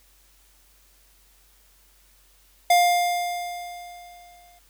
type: tone with exponential decay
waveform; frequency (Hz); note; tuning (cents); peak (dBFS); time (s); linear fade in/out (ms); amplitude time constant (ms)
square; 704; F5; +14; -14; 2.7-4.59; 5; 410
effects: added 47 Hz sine -59 dBFS peak until 4.69 s + white hiss -59 dBFS RMS until 4.69 s